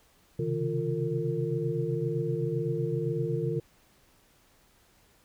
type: tone cluster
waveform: sine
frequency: 129.6 / 137.4 / 159.4 / 348.7 / 455.3 Hz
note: C3 / C#3 / D#3 / F4 / A#4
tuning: -16 / -15 / +42 / -3 / -41 cents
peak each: -36 / -33 / -33 / -34 / -32 dBFS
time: 0.39-3.6 s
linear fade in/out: 5 ms
effects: pink hiss -63 dBFS RMS until 5.24 s